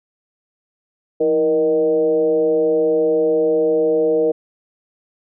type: tone with frequency modulation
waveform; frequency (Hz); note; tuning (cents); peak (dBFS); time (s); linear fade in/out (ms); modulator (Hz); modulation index
sine; 470.3; A#4; +15; -13; 1.2-4.32; 10; 148; 0.75
effects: none